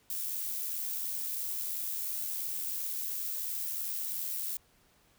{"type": "noise with amplitude modulation", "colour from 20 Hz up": "violet", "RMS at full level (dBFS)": -34, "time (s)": [0.1, 4.57], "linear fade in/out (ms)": 2, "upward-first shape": "sine", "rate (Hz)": 82.9, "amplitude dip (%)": 35, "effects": ["pink hiss -66 dBFS RMS until 5.18 s"]}